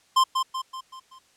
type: tone with echo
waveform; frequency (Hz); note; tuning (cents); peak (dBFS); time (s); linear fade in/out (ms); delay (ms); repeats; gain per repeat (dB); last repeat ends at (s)
square; 1046.5; C6; 0; -16; 0.16-0.24; 10; 190; 5; -6; 1.19
effects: white hiss -61 dBFS RMS until 1.36 s + low-pass 8000 Hz 12 dB/octave